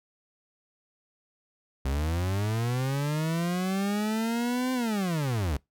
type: linear two-way sweep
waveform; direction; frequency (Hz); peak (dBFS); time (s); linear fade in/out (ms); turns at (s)
40% pulse; up then down; 64.5 to 258.8 to 64.5; -25; 1.85-5.57; 5; 4.73
effects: noise-tail reverb RT60 0.2 s tail -25 dB re dry